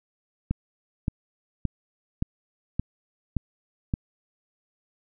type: click train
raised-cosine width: 5 ms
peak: -12 dBFS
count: 7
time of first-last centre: 0.51-3.939 s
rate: 1.75 Hz
effects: none